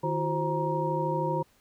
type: tone cluster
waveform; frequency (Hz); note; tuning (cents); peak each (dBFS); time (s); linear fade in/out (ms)
sine; 153.8 / 337.5 / 370.3 / 527 / 941; D#3 / E4 / F#4 / C5 / A#5; -20 / +41 / +1 / +12 / +16; -31 / -35 / -34 / -32 / -30; 0.03-1.43; 10
effects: pink hiss -64 dBFS RMS until 1.6 s